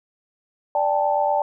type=chord; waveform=sine; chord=D suspended fourth; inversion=none; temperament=equal with one note detuned; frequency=587.3 / 791.7 / 880 Hz; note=D5 / G5 / A5; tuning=0 / +17 / 0 cents; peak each=-22 dBFS; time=0.75-1.42 s; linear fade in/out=2 ms; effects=none